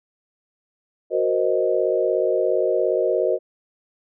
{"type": "chord", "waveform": "sine", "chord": "C half-diminished seventh", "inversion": "second", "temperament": "equal", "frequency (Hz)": [370, 466.2, 523.3, 622.3], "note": ["Gb4", "Bb4", "C5", "Eb5"], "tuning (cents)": [0, 0, 0, 0], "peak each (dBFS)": -23, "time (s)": [1.1, 3.39], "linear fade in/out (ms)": 50, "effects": []}